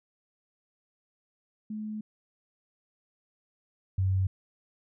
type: tone pair in turn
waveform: sine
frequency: 214.3 / 94.86 Hz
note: A3 / F#2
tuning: -45 / +44 cents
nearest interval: octave + major second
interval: 1411 cents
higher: first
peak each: -33 / -23 dBFS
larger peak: second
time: 1.7-2.01 / 3.98-4.27 s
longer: first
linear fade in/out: 5 ms
effects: none